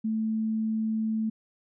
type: tone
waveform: sine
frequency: 220 Hz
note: A3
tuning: in tune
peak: -25 dBFS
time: 0.04-1.3 s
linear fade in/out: 10 ms
effects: none